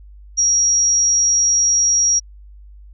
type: tone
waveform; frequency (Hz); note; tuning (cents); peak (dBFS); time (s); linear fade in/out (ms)
sine; 5670; F8; +25; -12; 0.37-2.2; 20
effects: added 50 Hz sine -38 dBFS peak until 2.93 s